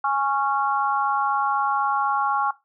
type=harmonic tone; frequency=276 Hz; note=C#4; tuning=7 cents flat; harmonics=3 / 4 / 5; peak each=-23 / -24 / -25 dBFS; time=0.04-2.51 s; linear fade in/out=5 ms; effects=noise-tail reverb RT60 0.2 s tail -17 dB re dry